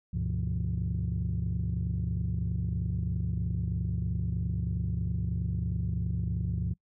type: tone cluster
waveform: sine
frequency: 72.3 / 101.6 / 124.7 / 171.2 Hz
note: D2 / G#2 / B2 / F3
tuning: -27 / -38 / +17 / -34 cents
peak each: -32 / -32 / -34 / -33 dBFS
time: 0.13-6.74 s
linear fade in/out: 10 ms
effects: noise-tail reverb RT60 0.1 s tail -24 dB re dry + tanh soft clip ceiling -22 dBFS